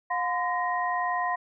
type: tone cluster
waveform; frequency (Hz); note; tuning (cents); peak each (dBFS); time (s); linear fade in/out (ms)
sine; 715 / 1023 / 1873; F5 / C6 / A#6; +41 / -39 / +8; -29 / -28 / -32; 0.1-1.36; 10
effects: none